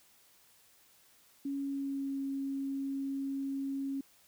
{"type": "tone with pitch glide", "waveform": "sine", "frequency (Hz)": [278, 273.5], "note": ["C#4", "C#4"], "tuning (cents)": [5, -23], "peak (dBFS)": -33, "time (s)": [1.45, 4.01], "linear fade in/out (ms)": 5, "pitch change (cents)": -28, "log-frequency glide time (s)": [1.56, 2.21], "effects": ["white hiss -64 dBFS RMS until 4.27 s"]}